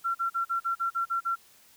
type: tone bursts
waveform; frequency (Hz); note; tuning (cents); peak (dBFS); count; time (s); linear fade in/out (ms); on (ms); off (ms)
sine; 1362; F6; -44; -25; 9; 0.04-1.358; 20; 110; 41
effects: white hiss -58 dBFS RMS until 1.76 s